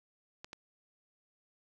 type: clicks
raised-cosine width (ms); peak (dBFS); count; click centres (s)
0.2; -27; 2; 0.445 / 0.531
effects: none